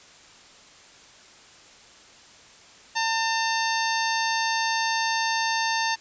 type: harmonic tone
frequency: 900 Hz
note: A5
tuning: 39 cents sharp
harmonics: 1 / 2 / 3 / 4 / 5 / 6 / 7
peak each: -26 / -28 / -32 / -34 / -32 / -35 / -34 dBFS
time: 2.95-5.96 s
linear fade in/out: 20 ms
effects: white hiss -50 dBFS RMS until 6 s + resampled to 16000 Hz